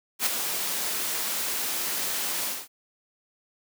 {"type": "noise with ADSR envelope", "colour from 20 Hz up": "white", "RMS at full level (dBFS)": -22, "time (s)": [0.19, 2.68], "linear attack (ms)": 74, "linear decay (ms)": 9, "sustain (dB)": -7, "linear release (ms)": 210, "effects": ["high-pass 200 Hz 12 dB/octave"]}